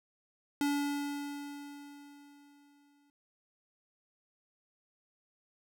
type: tone with exponential decay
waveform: square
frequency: 286.6 Hz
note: D4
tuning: 42 cents flat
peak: -28 dBFS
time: 0.61-3.1 s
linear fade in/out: 1 ms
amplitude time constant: 540 ms
effects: none